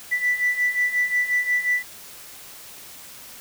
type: beating tone pair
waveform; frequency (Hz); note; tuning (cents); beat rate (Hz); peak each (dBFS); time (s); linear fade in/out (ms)
sine; 1972 / 1977.6; B6 / B6; -3 / +2; 5.6; -24 / -20; 0.11-1.83; 20
effects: tanh soft clip ceiling -13 dBFS + white hiss -42 dBFS RMS until 3.4 s